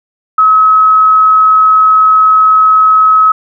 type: tone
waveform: sine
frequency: 1282 Hz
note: E6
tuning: 49 cents flat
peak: -3 dBFS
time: 0.38-3.32 s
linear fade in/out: 5 ms
effects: none